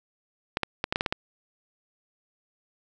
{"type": "clicks", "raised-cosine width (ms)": 0.3, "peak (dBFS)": -9, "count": 8, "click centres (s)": [0.571, 0.633, 0.841, 0.925, 0.959, 1.009, 1.062, 1.125], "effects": []}